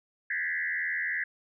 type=tone with frequency modulation; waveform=sine; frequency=1837 Hz; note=A#6; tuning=26 cents flat; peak=-28 dBFS; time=0.3-1.24 s; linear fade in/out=5 ms; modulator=82.9 Hz; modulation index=2.6; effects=none

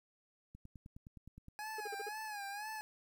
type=click train; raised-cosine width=5 ms; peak=-40 dBFS; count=10; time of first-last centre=0.55-1.484 s; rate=9.64 Hz
type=tone with vibrato; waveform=25% pulse; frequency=832 Hz; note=G#5; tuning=3 cents sharp; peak=-38 dBFS; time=1.59-2.81 s; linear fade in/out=0 ms; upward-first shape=sine; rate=2 Hz; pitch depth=86 cents each way
type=tone bursts; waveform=triangle; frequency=430.1 Hz; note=A4; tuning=39 cents flat; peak=-39 dBFS; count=5; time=1.78-2.089 s; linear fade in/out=5 ms; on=25 ms; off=46 ms
effects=12-bit

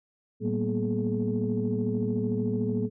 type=tone cluster; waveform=sine; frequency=113.4 / 192.6 / 230.1 / 243.6 / 424.8 Hz; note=A#2 / G3 / A#3 / B3 / G#4; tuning=-47 / -30 / -22 / -24 / +39 cents; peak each=-31 dBFS; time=0.4-2.9 s; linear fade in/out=50 ms; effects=tanh soft clip ceiling -16 dBFS

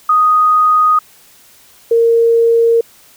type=tone pair in turn; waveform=sine; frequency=1244.5 / 462.1 Hz; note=D#6 / A#4; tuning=0 / -15 cents; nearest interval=octave + perfect fourth; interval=1715 cents; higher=first; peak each=-7 dBFS; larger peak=neither; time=0.09-0.99 / 1.91-2.81 s; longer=neither; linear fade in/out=5 ms; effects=white hiss -45 dBFS RMS until 3.16 s

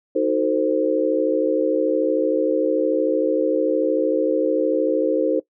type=chord; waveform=sine; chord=D# diminished seventh; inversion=none; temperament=equal with one note detuned; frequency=311.1 / 370 / 450 / 523.3 Hz; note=D#4 / F#4 / A4 / C5; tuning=0 / 0 / +39 / 0 cents; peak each=-22 / -25 / -21 / -21 dBFS; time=0.15-5.4 s; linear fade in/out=10 ms; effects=noise-tail reverb RT60 0.1 s tail -19 dB re dry

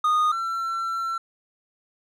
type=tone pair in turn; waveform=triangle; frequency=1233 / 1348.8 Hz; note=D#6 / E6; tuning=-16 / +39 cents; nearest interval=major second; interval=155 cents; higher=second; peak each=-16 / -23 dBFS; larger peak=first; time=0.04-0.32 / 0.32-1.18 s; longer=second; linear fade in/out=5 ms; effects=none

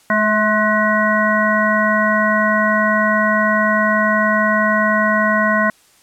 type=harmonic tone with a mistuned harmonic; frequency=212.4 Hz; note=G#3; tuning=39 cents sharp; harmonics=1 / 3 / 5 / 7 / 9; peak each=-19 / -19 / -19 / -19 / -19 dBFS; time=0.1-5.7 s; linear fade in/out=2 ms; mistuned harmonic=3; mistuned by=+30 cents; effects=white hiss -52 dBFS RMS until 6.02 s + low-pass 11000 Hz 12 dB/octave

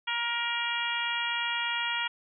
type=harmonic tone; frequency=471.5 Hz; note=A#4; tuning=20 cents sharp; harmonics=2 / 3 / 4 / 5 / 6 / 7; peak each=-35 / -35 / -35 / -35 / -35 / -35 dBFS; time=0.07-2.08 s; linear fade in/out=10 ms; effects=none

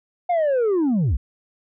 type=linear sweep; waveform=sine; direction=down; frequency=723 to 47.35 Hz; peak=-14 dBFS; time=0.29-1.17 s; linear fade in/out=10 ms; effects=tanh soft clip ceiling -16 dBFS

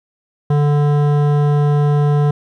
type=tone with hard clipping; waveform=triangle; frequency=146.3 Hz; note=D3; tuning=6 cents flat; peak=-13 dBFS; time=0.5-2.31 s; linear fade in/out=5 ms; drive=18 dB; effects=none

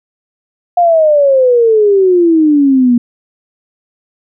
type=exponential sweep; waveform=sine; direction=down; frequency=713 to 236.3 Hz; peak=-5 dBFS; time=0.77-2.98 s; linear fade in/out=5 ms; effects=none

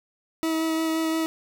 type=tone with vibrato; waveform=40% pulse; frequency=321.8 Hz; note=E4; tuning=42 cents flat; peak=-22 dBFS; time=0.43-1.26 s; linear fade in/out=0 ms; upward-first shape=sine; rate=5.7 Hz; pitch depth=11 cents each way; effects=none

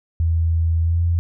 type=tone with pitch glide; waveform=sine; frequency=82.41 to 85.12 Hz; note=E2 to F2; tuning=0 to -44 cents; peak=-15 dBFS; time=0.2-1.19 s; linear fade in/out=0 ms; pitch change=+56 cents; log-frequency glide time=0.82-1.01 s; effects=none

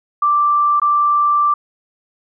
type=tone with dropouts; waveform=sine; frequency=1174.7 Hz; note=D6; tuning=in tune; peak=-11 dBFS; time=0.22-1.54 s; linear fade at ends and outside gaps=5 ms; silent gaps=0.799-0.817 s; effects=none

